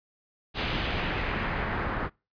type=noise with low-pass filter sweep; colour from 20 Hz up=pink; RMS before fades=-30 dBFS; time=0.54-2.1 s; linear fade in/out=50 ms; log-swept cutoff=3500 to 1400 Hz; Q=1.6; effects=noise-tail reverb RT60 0.3 s tail -26 dB re dry + resampled to 11025 Hz